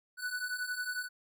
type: beating tone pair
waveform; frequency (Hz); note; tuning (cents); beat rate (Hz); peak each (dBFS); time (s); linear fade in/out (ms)
square; 1480 / 1491; F#6 / F#6; 0 / +13; 11; -40 / -37; 0.17-1.09; 50
effects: none